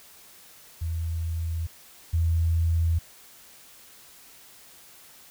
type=tone pair in turn; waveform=sine; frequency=82.41 / 82.79 Hz; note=E2 / E2; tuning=0 / +8 cents; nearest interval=unison; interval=8 cents; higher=second; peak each=-26 / -20 dBFS; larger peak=second; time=0.81-1.67 / 2.13-2.99 s; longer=neither; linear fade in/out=10 ms; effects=white hiss -51 dBFS RMS until 5.3 s